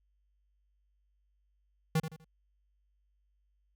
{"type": "tone with echo", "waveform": "square", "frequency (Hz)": 159.1, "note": "D#3", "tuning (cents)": 39, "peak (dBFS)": -26, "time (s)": [1.95, 2], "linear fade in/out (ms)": 5, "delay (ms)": 82, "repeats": 3, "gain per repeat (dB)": -10, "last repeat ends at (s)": 2.246, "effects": ["added 50 Hz sine -70 dBFS peak until 3.75 s"]}